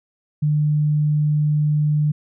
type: tone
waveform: sine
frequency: 150 Hz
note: D3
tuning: 37 cents sharp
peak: -15 dBFS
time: 0.42-2.12 s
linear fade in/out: 10 ms
effects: none